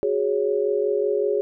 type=chord; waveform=sine; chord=F# suspended second; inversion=none; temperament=equal; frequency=370 / 415.3 / 554.4 Hz; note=F#4 / G#4 / C#5; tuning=0 / 0 / 0 cents; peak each=-26 / -21 / -26 dBFS; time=0.03-1.41 s; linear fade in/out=0 ms; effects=none